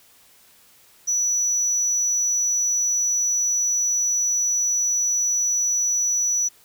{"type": "tone", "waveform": "sine", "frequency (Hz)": 5910, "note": "F#8", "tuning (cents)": -3, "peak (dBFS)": -16, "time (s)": [1.07, 6.49], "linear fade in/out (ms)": 20, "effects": ["tanh soft clip ceiling -18 dBFS", "white hiss -54 dBFS RMS until 6.64 s"]}